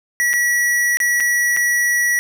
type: tone with dropouts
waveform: square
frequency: 1934 Hz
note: B6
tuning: 37 cents flat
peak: -15 dBFS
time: 0.2-2.19 s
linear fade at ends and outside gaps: 0 ms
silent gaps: 0.332-0.337 / 0.971-1.002 / 1.201-1.205 / 1.565-1.571 s
effects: none